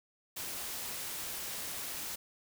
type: noise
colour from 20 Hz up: white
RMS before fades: -40 dBFS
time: 0.36-2.16 s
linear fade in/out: 10 ms
effects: none